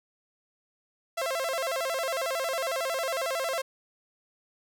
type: tone with vibrato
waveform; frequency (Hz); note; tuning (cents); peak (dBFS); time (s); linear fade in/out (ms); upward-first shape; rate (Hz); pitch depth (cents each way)
sawtooth; 597; D5; +28; -24; 1.17-3.62; 10; square; 11; 200
effects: none

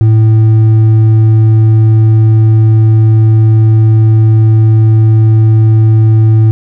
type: tone with hard clipping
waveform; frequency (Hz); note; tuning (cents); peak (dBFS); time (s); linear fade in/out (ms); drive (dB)
sine; 110.3; A2; +5; -4; 0.01-6.51; 0; 4
effects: none

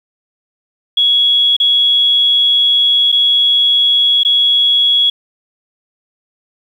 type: tone with dropouts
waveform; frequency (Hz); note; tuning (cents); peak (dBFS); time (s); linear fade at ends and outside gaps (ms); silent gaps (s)
sine; 3345; G#7; +12; -8; 0.97-5.1; 5; 1.566-1.6 / 3.119-3.124 / 4.234-4.249
effects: 7-bit

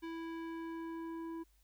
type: tone with low-pass filter sweep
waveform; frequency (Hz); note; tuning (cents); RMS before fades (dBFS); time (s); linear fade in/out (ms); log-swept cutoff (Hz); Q
square; 329.6; E4; 0; -43; 0.02-1.44; 20; 3000 to 930; 0.91
effects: added 50 Hz sine -67 dBFS peak until 1.63 s + white hiss -75 dBFS RMS until 1.63 s

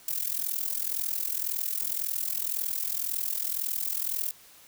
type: noise with amplitude modulation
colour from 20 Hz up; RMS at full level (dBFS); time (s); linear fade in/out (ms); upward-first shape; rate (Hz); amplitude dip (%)
violet; -27; 0.08-4.31; 2; sine; 41.9; 85
effects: white hiss -54 dBFS RMS until 4.67 s

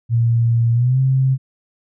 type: tone with pitch glide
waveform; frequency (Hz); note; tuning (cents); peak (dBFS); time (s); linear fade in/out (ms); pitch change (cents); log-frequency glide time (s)
sine; 116.54 to 132.33; A#2 to C3; 0 to +20; -12; 0.09-1.38; 50; +220; 0.73-0.99
effects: none

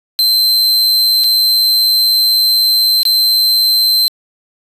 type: tone with dropouts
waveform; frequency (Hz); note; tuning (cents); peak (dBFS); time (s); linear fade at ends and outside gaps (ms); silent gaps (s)
45% pulse; 4102; C8; -35; -8; 0.19-4.08; 0; 1.237-1.242 / 3.031-3.053
effects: resampled to 32000 Hz

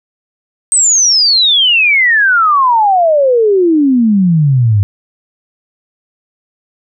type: exponential sweep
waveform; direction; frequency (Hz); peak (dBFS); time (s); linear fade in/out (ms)
sine; down; 8400 to 97; -6; 0.72-4.83; 0
effects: none

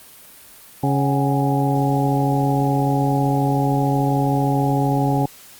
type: harmonic tone with a mistuned harmonic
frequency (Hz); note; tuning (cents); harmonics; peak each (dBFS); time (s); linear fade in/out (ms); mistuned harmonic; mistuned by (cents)
138.59; C#3; 0; 1 / 2 / 3 / 4 / 5 / 6; -19 / -21 / -27 / -29 / -26 / -24; 0.83-5.26; 5; 5; +110
effects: white hiss -44 dBFS RMS until 5.59 s + Opus 32 kbps

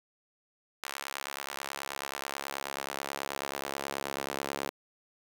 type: tone with high-pass filter sweep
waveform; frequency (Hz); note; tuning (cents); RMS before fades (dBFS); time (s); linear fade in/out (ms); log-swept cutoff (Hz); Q
sawtooth; 69.3; C#2; 0; -38; 0.83-4.7; 5; 1200 to 420; 0.78
effects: 9-bit

